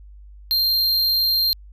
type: tone with amplitude modulation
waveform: square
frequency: 4186 Hz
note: C8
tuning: in tune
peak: -16 dBFS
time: 0.51-1.53 s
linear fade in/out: 0 ms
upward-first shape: sine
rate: 179 Hz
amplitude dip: 25%
effects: added 50 Hz sine -40 dBFS peak until 1.72 s